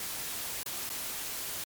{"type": "noise with dropouts", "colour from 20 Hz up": "white", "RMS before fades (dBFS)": -37, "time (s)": [0, 1.64], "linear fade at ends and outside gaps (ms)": 2, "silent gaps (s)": [[0.632, 0.66], [0.893, 0.9]], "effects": ["MP3 96 kbps"]}